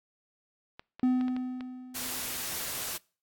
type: clicks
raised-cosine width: 0.3 ms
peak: -27 dBFS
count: 6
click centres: 0.795 / 0.996 / 1.211 / 1.282 / 1.365 / 1.608 s
type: tone with exponential decay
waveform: triangle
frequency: 253.4 Hz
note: B3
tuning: 45 cents sharp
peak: -19 dBFS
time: 1.03-2.55 s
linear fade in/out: 2 ms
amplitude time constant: 330 ms
type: noise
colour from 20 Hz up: white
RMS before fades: -35 dBFS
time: 1.94-2.98 s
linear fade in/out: 20 ms
effects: noise-tail reverb RT60 0.4 s tail -25 dB re dry + AAC 64 kbps